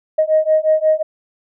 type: beating tone pair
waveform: sine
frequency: 622.3 / 627.9 Hz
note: D#5 / D#5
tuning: 0 / +16 cents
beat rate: 5.6 Hz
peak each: -14 dBFS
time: 0.18-1.03 s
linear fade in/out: 10 ms
effects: tanh soft clip ceiling -4 dBFS